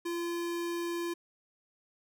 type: tone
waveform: square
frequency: 342.8 Hz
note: F4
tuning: 32 cents flat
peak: -33 dBFS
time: 0.05-1.14 s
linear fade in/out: 10 ms
effects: none